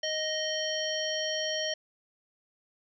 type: harmonic tone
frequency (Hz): 622.3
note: D#5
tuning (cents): 0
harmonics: 1 / 3 / 5 / 7 / 9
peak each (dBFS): -33 / -37 / -34 / -41 / -36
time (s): 0.03-1.74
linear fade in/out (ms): 5
effects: none